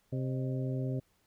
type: harmonic tone with a mistuned harmonic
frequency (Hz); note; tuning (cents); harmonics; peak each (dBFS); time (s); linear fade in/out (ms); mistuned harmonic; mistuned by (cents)
130.9; C3; +1; 1 / 2 / 3 / 4 / 5; -32 / -38 / -42 / -44 / -46; 0.12-1; 10; 5; -98
effects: pink hiss -72 dBFS RMS until 1.26 s